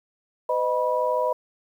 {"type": "tone cluster", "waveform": "sine", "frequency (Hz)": [507, 620, 977], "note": ["B4", "D#5", "B5"], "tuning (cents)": [45, -6, -19], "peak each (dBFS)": -25, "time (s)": [0.49, 1.33], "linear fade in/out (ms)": 5, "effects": ["9-bit"]}